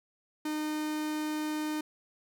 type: tone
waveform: 45% pulse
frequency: 305.8 Hz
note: D#4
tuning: 30 cents flat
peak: -31 dBFS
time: 0.45-1.81 s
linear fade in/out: 5 ms
effects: none